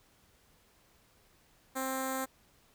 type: tone with notch filter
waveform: 5% pulse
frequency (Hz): 263.6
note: C4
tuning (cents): +13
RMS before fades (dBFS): -35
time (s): 1.75-2.26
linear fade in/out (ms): 20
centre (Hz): 2800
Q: 0.52
effects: pink hiss -66 dBFS RMS until 2.74 s